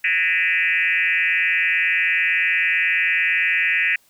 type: tone with frequency modulation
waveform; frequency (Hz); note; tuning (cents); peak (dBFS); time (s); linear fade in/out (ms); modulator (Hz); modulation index
sine; 2169; C#7; -38; -16; 0.04-3.96; 5; 171; 2.7
effects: white hiss -58 dBFS RMS until 4.09 s